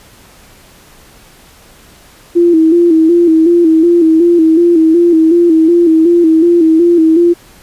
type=tone with vibrato; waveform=sine; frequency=332.7 Hz; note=E4; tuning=16 cents sharp; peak=-4 dBFS; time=2.35-7.34 s; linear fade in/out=20 ms; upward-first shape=square; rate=2.7 Hz; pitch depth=63 cents each way; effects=pink hiss -41 dBFS RMS until 7.62 s + resampled to 32000 Hz